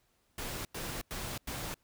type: noise bursts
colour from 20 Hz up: pink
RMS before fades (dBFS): -39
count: 4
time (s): 0.38-1.742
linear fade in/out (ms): 2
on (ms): 270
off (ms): 94
effects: pink hiss -73 dBFS RMS until 1.83 s